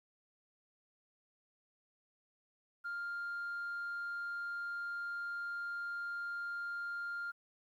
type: tone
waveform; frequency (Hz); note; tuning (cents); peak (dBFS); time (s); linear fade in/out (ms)
sine; 1400; F6; +4; -36; 2.84-7.32; 20
effects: tanh soft clip ceiling -36 dBFS + 12-bit